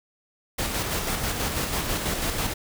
pink noise with tremolo, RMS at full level -26 dBFS, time 0.58-2.54 s, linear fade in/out 10 ms, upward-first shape square, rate 6.1 Hz, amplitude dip 35%, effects none

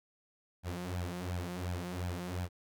sawtooth tone with flanger, 89.1 Hz, F2, 35 cents sharp, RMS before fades -38 dBFS, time 0.63-2.49 s, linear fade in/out 50 ms, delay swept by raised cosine 1.2 to 5.8 ms, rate 2.8 Hz, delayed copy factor +0.75, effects none

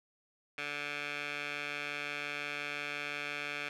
15% pulse tone with band-pass filter, 145.7 Hz, D3, 13 cents flat, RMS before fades -39 dBFS, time 0.58-3.69 s, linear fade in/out 2 ms, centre 2300 Hz, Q 2.3, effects none

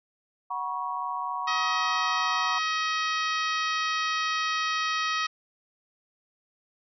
sine chord, F# suspended fourth, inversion none, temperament equal with one note detuned, 740 / 964.6 / 1108.7 Hz, F#5 / B5 / C#6, 0 / -41 / 0 cents, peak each -36 / -32 / -32 dBFS, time 0.5-2.59 s, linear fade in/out 10 ms
harmonic tone, 634 Hz, D#5, 32 cents sharp, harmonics 2 / 3 / 4 / 5 / 6 / 7 / 8 / 9, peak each -28 / -32 / -34 / -36 / -38 / -39 / -40 / -41 dBFS, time 1.47-5.27 s, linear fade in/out 10 ms
effects none

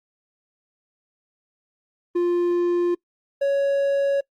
triangle tone pair in turn, 349.9 / 557.2 Hz, F4 / C#5, +3 / +9 cents, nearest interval minor sixth, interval 806 cents, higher second, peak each -16 dBFS, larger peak neither, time 2.15-2.95 / 3.41-4.21 s, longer neither, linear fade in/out 10 ms, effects noise-tail reverb RT60 0.1 s tail -24 dB re dry + Opus 32 kbps

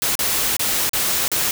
white noise with dropouts, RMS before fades -20 dBFS, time 0.02-1.51 s, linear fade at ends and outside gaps 1 ms, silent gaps 0.154-0.191 / 0.567-0.594 / 0.894-0.933 / 1.28-1.316 s, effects none

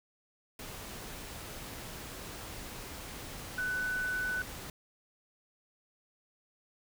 sine tone in noise, 1495 Hz, F#6, 17 cents sharp, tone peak -31 dBFS, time 3.58-4.42 s, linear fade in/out 2 ms, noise pink, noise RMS -44 dBFS, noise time 0.59-4.7 s, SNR +10 dB, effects none

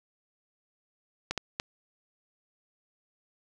clicks, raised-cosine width 0.2 ms, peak -13 dBFS, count 3, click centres 1.31 / 1.377 / 1.599 s, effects none

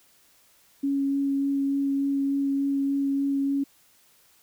sine tone with vibrato, 277.2 Hz, C#4, in tune, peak -22 dBFS, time 0.83-3.64 s, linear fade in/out 10 ms, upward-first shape sine, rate 3.4 Hz, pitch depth 9 cents each way, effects white hiss -60 dBFS RMS until 4.42 s

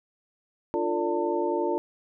sine tone cluster, 298 / 349.3 / 453 / 581 / 897 Hz, D4 / F4 / A#4 / D5 / A5, +25 / 0 / -50 / -19 / +33 cents, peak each -34 / -27 / -31 / -31 / -31 dBFS, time 0.74-1.78 s, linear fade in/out 0 ms, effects none

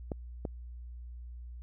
clicks, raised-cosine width 2 ms, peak -21 dBFS, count 2, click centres 0.118 / 0.452 s, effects added 60 Hz sine -42 dBFS peak until 1.62 s

